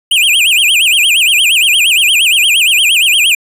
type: tone with vibrato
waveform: square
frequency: 2794 Hz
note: F7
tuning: in tune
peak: -7 dBFS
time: 0.11-3.35 s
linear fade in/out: 5 ms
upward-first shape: sine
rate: 8.6 Hz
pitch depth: 270 cents each way
effects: resampled to 32000 Hz